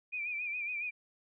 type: tone with vibrato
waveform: sine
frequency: 2412 Hz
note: D7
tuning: 46 cents sharp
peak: -34 dBFS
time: 0.12-0.91 s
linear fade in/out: 20 ms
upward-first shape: sine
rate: 7.2 Hz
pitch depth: 68 cents each way
effects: none